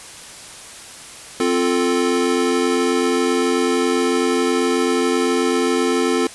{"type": "chord", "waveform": "square", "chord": "F major", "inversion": "second", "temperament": "equal", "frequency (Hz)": [261.6, 349.2, 440], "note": ["C4", "F4", "A4"], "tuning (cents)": [0, 0, 0], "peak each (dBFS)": -21, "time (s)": [1.4, 6.27], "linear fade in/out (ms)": 2, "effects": ["white hiss -37 dBFS RMS until 6.34 s", "resampled to 24000 Hz"]}